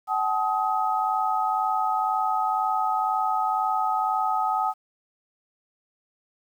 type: tone cluster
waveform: sine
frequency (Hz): 757 / 859 / 1261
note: F#5 / A5 / D#6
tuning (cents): +39 / -42 / +23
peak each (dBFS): -26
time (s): 0.07-4.74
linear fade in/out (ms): 50
effects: 9-bit